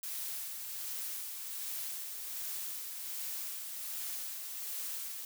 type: noise with tremolo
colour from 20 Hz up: blue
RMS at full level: -39 dBFS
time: 0.03-5.25 s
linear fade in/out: 2 ms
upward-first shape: sine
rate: 1.3 Hz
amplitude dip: 35%
effects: none